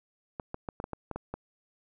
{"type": "clicks", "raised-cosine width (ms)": 1, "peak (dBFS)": -21, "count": 9, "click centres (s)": [0.398, 0.544, 0.688, 0.801, 0.841, 0.933, 1.113, 1.16, 1.34], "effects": []}